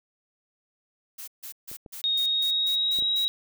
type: noise bursts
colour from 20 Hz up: blue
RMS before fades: -39 dBFS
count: 9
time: 1.18-3.253 s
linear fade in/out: 10 ms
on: 97 ms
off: 150 ms
type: clicks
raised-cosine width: 2 ms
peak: -34 / -30 / -29 / -31 dBFS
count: 4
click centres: 1.715 / 1.862 / 2.988 / 3.024 s
type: tone with pitch glide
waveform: sine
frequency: 3728 to 3833 Hz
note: A#7 to A#7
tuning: -1 to +47 cents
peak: -22 dBFS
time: 2.04-3.28 s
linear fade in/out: 0 ms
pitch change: +48 cents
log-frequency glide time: 2.21-3.03 s
effects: none